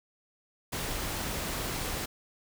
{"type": "noise", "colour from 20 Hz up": "pink", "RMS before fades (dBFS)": -34, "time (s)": [0.72, 2.06], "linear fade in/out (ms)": 10, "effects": []}